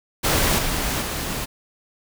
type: noise with level steps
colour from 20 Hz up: pink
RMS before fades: -19 / -24 / -27 dBFS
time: 0.23-1.46 s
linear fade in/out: 20 ms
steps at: 0.58 / 1.01 s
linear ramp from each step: 10 ms
effects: none